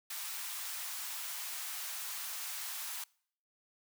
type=high-pass noise; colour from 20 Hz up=white; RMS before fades=-41 dBFS; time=0.1-3.04 s; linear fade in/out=5 ms; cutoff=790 Hz; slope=24 dB/octave; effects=noise-tail reverb RT60 0.6 s tail -25 dB re dry